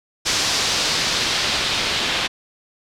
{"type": "noise with low-pass filter sweep", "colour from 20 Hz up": "white", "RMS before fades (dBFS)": -21, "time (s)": [0.25, 2.28], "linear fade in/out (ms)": 20, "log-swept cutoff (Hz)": [5500, 3500], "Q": 1.5, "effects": []}